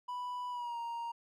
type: tone with pitch glide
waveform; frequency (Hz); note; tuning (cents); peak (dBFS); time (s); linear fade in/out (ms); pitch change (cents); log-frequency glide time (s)
triangle; 987.8 to 934.5; B5 to A#5; 0 to +4; -35; 0.08-1.12; 10; -96; 0.5-0.78
effects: none